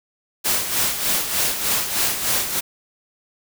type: noise with tremolo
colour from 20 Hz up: white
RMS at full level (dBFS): -19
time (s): 0.44-2.61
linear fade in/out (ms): 20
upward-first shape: sine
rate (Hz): 3.3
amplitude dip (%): 60
effects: none